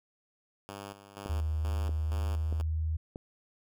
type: tone with tremolo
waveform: 5% pulse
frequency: 100 Hz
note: G2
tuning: 35 cents sharp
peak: -30 dBFS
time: 0.69-2.62 s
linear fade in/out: 0 ms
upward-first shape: square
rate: 2.1 Hz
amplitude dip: 70%
type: click train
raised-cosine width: 2 ms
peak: -27 dBFS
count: 4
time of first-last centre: 1.26-3.159 s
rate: 1.58 Hz
type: tone with pitch glide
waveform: sine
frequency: 77.78 to 79.19 Hz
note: D#2 to D#2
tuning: 0 to +31 cents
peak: -28 dBFS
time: 1.29-2.97 s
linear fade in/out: 10 ms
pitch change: +31 cents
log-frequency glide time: 1.98-2.82 s
effects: none